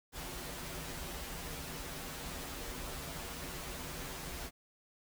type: noise with comb filter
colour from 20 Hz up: pink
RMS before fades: -43 dBFS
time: 0.12-4.51 s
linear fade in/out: 50 ms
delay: 9.5 ms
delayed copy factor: -1
effects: none